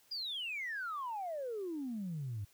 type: exponential sweep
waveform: sine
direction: down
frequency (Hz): 4978 to 96.1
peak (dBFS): -36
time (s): 0.11-2.45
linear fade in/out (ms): 10
effects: tanh soft clip ceiling -33 dBFS + white hiss -67 dBFS RMS until 2.53 s